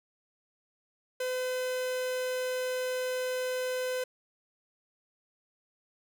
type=tone; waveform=45% pulse; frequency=508 Hz; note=B4; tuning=49 cents sharp; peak=-30 dBFS; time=1.2-4.04 s; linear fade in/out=5 ms; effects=none